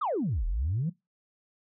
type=exponential two-way sweep; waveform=sine; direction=down then up; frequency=1334 to 38.02 to 182.4 Hz; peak=-25 dBFS; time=0.01-0.9 s; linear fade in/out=10 ms; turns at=0.46 s; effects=noise-tail reverb RT60 0.2 s tail -20 dB re dry + tanh soft clip ceiling -22 dBFS